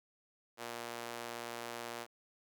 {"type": "tone with high-pass filter", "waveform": "sawtooth", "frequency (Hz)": 118.2, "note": "A#2", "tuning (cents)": 24, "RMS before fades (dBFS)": -44, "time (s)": [0.57, 2.07], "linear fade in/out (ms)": 50, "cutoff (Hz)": 510, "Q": 0.77, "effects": []}